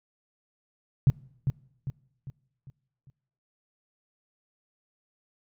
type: tone with echo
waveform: sine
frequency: 135.1 Hz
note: C#3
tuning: 44 cents flat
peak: -14 dBFS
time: 1.07-1.1 s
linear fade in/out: 0 ms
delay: 400 ms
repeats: 5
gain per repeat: -7 dB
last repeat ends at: 3.1 s
effects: noise-tail reverb RT60 0.9 s tail -24 dB re dry